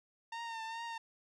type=tone with vibrato; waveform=sawtooth; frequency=912 Hz; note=A#5; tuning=38 cents flat; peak=-36 dBFS; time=0.32-0.98 s; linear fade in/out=5 ms; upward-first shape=triangle; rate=2.4 Hz; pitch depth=45 cents each way; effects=low-pass 5000 Hz 12 dB/octave